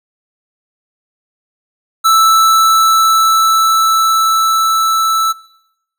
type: tone with level ramp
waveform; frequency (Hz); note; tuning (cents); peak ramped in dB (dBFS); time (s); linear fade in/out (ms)
square; 1318.5; E6; 0; -7 to -12; 2.04-5.33; 20
effects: noise-tail reverb RT60 0.8 s tail -21 dB re dry